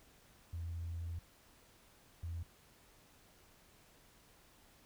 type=tone bursts at uneven times; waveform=sine; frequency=84.3 Hz; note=E2; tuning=39 cents sharp; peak=-38 dBFS; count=2; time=0.53-1.19 / 2.23-2.43 s; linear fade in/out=5 ms; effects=tanh soft clip ceiling -35 dBFS + pink hiss -65 dBFS RMS until 4.85 s